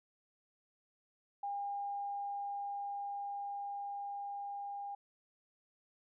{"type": "tone with level ramp", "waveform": "sine", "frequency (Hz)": 806, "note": "G5", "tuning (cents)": 48, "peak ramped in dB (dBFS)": [-36, -40], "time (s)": [1.43, 4.95], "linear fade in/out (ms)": 5, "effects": []}